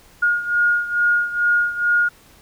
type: beating tone pair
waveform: sine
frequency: 1429 / 1431.3 Hz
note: F6 / F6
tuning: +39 / +42 cents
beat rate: 2.3 Hz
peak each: -17 / -21 dBFS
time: 0.22-2.09 s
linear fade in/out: 10 ms
effects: pink hiss -50 dBFS RMS until 2.41 s